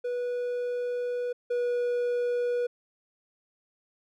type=tone pair in turn; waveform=triangle; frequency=489.3 / 485.6 Hz; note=B4 / B4; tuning=-16 / -29 cents; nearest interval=unison; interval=13 cents; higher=first; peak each=-26 / -23 dBFS; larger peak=second; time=0.04-1.33 / 1.5-2.67 s; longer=first; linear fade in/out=10 ms; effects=none